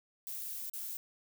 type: noise with dropouts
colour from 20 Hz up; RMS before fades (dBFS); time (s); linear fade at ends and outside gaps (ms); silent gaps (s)
violet; -41; 0.27-0.97; 1; 0.698-0.735
effects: none